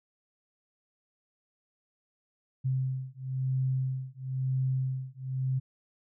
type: beating tone pair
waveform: sine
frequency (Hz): 130.5 / 131.5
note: C3 / C3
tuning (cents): -4 / +9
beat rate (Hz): 1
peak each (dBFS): -31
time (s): 2.64-5.6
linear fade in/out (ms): 20
effects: none